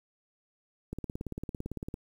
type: click train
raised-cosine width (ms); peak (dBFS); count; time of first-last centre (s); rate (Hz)
3; -23; 19; 0.93-1.941; 17.8
effects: 9-bit